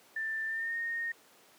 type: tone with pitch glide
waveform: sine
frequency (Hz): 1777 to 1849.3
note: A6 to A#6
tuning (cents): +17 to -14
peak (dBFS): -32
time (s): 0.16-1.12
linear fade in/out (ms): 5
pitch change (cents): +69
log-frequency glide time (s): 0.46-0.76
effects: pink hiss -60 dBFS RMS until 1.58 s + high-pass 300 Hz 12 dB/octave